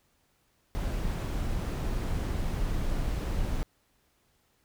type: noise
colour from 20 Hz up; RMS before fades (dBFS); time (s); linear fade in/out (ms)
brown; -30; 0.75-3.63; 0
effects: pink hiss -70 dBFS RMS until 4.64 s